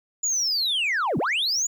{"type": "linear two-way sweep", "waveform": "sine", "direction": "down then up", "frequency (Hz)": [7040, 120, 7040], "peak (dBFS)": -19, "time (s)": [0.23, 1.67], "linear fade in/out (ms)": 10, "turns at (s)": 1.18, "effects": ["tanh soft clip ceiling -20 dBFS", "10-bit"]}